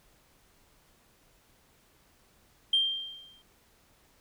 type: tone with exponential decay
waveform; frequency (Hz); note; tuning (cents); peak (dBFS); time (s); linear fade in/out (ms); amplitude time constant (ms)
sine; 3174; G7; +21; -19; 2.73-3.42; 5; 150
effects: tanh soft clip ceiling -16 dBFS + pink hiss -64 dBFS RMS until 4.2 s